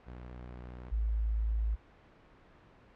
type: tone pair in turn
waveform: sawtooth / sine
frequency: 61.3 / 54.61 Hz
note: B1 / A1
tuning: -12 / -12 cents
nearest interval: major second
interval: 200 cents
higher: first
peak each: -40 / -28 dBFS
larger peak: second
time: 0.06-0.91 / 0.91-1.76 s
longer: neither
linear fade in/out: 20 ms
effects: pink hiss -59 dBFS RMS until 2.95 s + low-pass 2000 Hz 12 dB/octave